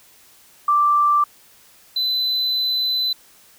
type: tone pair in turn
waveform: sine / triangle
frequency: 1174.7 / 4018 Hz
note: D6 / B7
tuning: 0 / +29 cents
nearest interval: octave + major sixth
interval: 2129 cents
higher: second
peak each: -13 / -17 dBFS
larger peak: first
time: 0.68-1.24 / 1.96-3.13 s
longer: second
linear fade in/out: 5 ms
effects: white hiss -51 dBFS RMS until 3.58 s